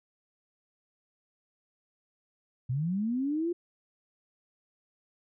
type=linear sweep; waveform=sine; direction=up; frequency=118.7 to 354.2 Hz; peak=-27 dBFS; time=2.69-3.53 s; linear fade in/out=10 ms; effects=none